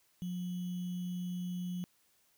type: tone with sample-and-hold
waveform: sine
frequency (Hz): 178.9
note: F3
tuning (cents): +42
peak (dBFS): -35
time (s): 0.22-1.84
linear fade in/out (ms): 0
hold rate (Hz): 3150
effects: white hiss -71 dBFS RMS until 2.37 s